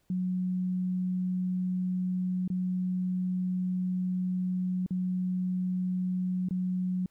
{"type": "tone with dropouts", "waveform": "sine", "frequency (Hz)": 183.1, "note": "F#3", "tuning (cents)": -18, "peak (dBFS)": -27, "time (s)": [0.1, 7.06], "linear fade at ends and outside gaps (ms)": 2, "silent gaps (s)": [[2.478, 2.501], [4.863, 4.907], [6.487, 6.508]], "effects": ["pink hiss -72 dBFS RMS until 7.1 s"]}